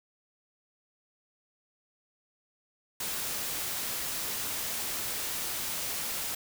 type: noise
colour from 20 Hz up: white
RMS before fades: -34 dBFS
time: 3-6.35 s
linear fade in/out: 5 ms
effects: none